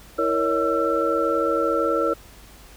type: tone cluster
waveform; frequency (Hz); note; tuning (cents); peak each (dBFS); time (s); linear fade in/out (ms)
sine; 327.5 / 466.2 / 559 / 628 / 1341; E4 / A#4 / C#5 / D#5 / E6; -11 / 0 / +14 / +16 / +29; -26 / -24 / -24 / -33 / -24; 0.18-2.14; 10
effects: added 50 Hz sine -48 dBFS peak until 2.76 s + pink hiss -48 dBFS RMS until 2.76 s